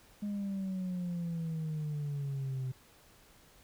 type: exponential sweep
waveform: sine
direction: down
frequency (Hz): 207.7 to 128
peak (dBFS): -31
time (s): 0.22-2.72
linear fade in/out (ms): 10
effects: tanh soft clip ceiling -32 dBFS + pink hiss -61 dBFS RMS until 3.63 s